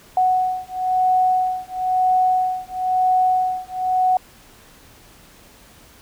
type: beating tone pair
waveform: sine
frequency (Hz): 740 / 741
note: F#5 / F#5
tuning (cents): 0 / +2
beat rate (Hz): 1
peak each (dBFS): -19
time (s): 0.17-4.17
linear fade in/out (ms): 2
effects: pink hiss -48 dBFS RMS until 6.01 s